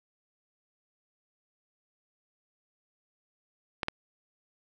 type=clicks; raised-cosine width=0.3 ms; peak=-13 dBFS; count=2; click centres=3.832 / 3.884 s; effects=none